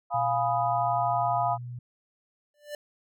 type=chord; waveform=sine; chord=F half-diminished seventh; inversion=none; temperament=equal; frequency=698.5 / 830.6 / 987.8 / 1244.5 Hz; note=F5 / Ab5 / Cb6 / Eb6; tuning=0 / 0 / 0 / 0 cents; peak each=-26 / -30 / -30 / -32 dBFS; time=0.1-1.58 s; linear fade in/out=50 ms
type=tone with pitch glide; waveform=sine; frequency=121.3 to 122.07 Hz; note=B2 to B2; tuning=-31 to -20 cents; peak=-35 dBFS; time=0.14-1.79 s; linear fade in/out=5 ms; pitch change=+11 cents; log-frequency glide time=0.55-1.23 s
type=tone with exponential growth; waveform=square; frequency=590 Hz; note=D5; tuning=8 cents sharp; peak=-32 dBFS; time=2.54-2.75 s; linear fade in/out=2 ms; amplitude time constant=44 ms
effects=none